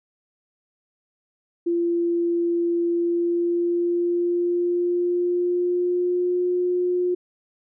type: tone with pitch glide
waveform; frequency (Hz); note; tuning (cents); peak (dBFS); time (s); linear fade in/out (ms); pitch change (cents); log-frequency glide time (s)
sine; 342.5 to 358.3; F4 to F4; -34 to +44; -19; 1.66-7.15; 10; +78; 2.88-6.45
effects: none

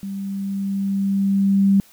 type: tone with level ramp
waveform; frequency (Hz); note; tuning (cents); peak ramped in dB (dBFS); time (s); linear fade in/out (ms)
sine; 196.6; G3; +5; -26 to -11; 0.03-1.8; 0
effects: white hiss -51 dBFS RMS until 1.92 s

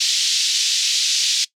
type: band-pass noise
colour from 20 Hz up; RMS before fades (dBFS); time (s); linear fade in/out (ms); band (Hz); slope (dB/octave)
pink; -19; 0-1.45; 10; 3400 to 6300; 24
effects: noise-tail reverb RT60 0.1 s tail -19 dB re dry

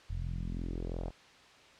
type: tone with low-pass filter sweep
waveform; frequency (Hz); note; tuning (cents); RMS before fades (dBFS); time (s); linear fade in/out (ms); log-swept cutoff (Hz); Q
sawtooth; 42.87; F1; -31; -37; 0.09-1.11; 20; 95 to 730; 2.2
effects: white hiss -57 dBFS RMS until 1.79 s + low-pass 4000 Hz 12 dB/octave

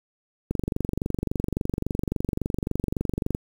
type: click train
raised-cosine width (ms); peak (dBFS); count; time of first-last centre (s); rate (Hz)
3; -12; 68; 0.51-3.349; 23.6
effects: 7-bit

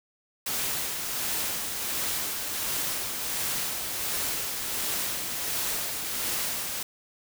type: noise with tremolo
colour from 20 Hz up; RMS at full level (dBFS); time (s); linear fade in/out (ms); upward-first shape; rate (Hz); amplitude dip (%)
white; -29; 0.46-6.83; 5; sine; 1.4; 35
effects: none

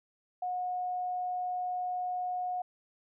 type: tone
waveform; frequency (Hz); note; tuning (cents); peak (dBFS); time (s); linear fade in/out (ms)
sine; 726; F#5; -33; -31; 0.42-2.62; 5
effects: none

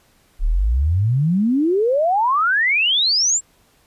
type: exponential sweep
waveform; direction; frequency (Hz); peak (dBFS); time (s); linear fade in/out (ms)
sine; up; 32.7 to 7710; -14; 0.39-3.41; 50
effects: pink hiss -57 dBFS RMS until 3.86 s + resampled to 32000 Hz

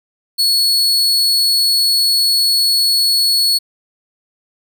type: tone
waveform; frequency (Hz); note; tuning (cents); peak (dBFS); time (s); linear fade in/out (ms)
40% pulse; 4385; C#8; -20; -10; 0.38-3.59; 20
effects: none

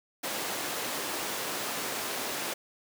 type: high-pass noise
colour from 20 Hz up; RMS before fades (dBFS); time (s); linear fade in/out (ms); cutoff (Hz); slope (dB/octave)
pink; -34; 0.23-2.54; 10; 330; 12
effects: none

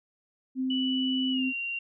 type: tone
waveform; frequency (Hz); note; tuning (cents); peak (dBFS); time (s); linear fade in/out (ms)
sine; 260; C4; -11; -26; 0.55-1.53; 50
type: tone with pitch glide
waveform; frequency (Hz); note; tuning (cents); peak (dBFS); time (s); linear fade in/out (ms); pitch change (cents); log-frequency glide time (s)
sine; 2960 to 2762; F#7 to F7; 0 to -20; -30; 0.7-1.79; 5; -120; 1.31-1.44
effects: none

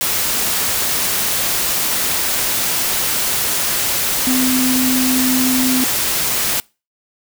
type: tone in noise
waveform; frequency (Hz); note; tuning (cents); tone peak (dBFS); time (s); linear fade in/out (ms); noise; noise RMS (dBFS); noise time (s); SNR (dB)
sine; 256.2; C4; -36; -15; 4.27-5.84; 0; white; -18; 0.01-6.6; 0
effects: noise-tail reverb RT60 0.3 s tail -25 dB re dry

